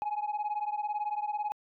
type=beating tone pair; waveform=sine; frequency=830.6 / 848.6 Hz; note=G#5 / G#5; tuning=0 / +37 cents; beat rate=18 Hz; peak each=-31 / -32 dBFS; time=0.02-1.52 s; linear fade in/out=0 ms; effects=tanh soft clip ceiling -27 dBFS